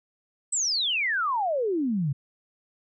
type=exponential sweep; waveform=sine; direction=down; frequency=8230 to 130.2 Hz; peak=-23 dBFS; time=0.52-2.13 s; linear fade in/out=10 ms; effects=none